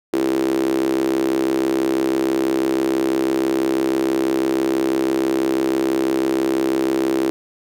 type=tone with high-pass filter; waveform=sawtooth; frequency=66.1 Hz; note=C2; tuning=18 cents sharp; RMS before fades=-19 dBFS; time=0.13-7.3 s; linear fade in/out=0 ms; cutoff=350 Hz; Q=9.5; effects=none